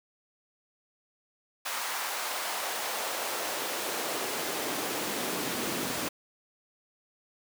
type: noise with high-pass filter sweep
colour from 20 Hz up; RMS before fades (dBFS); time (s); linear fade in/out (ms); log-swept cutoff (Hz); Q
pink; -33; 1.65-6.09; 10; 970 to 210; 1.3
effects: none